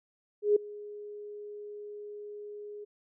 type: tone with ADSR envelope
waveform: sine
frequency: 415.3 Hz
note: G#4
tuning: in tune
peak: -18 dBFS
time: 0.42-2.85 s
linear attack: 140 ms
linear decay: 6 ms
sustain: -22 dB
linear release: 15 ms
effects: none